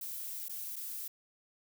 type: noise with dropouts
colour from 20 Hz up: violet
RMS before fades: -41 dBFS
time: 0.01-1.08 s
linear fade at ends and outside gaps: 5 ms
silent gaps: 0.484-0.494 / 0.759-0.763 s
effects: none